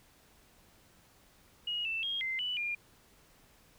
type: tone with pitch steps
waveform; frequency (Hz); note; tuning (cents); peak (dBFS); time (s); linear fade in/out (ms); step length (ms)
sine; 2887 / 2662 / 3250 / 2076 / 2969 / 2408; F#7 / E7 / G#7 / C7 / F#7 / D7; -43 / +16 / -38 / -14 / +5 / +43; -32; 1.67-2.75; 5; 180
effects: pink hiss -63 dBFS RMS until 3.78 s